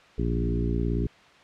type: harmonic tone with a mistuned harmonic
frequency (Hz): 58.3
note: A#1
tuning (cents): +1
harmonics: 1 / 2 / 3 / 4 / 5 / 6 / 7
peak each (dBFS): -27 / -30 / -32 / -33 / -34 / -35 / -35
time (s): 0.18-1.07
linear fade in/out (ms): 5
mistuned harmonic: 2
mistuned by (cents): +23
effects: white hiss -53 dBFS RMS until 1.43 s + low-pass 3000 Hz 12 dB/octave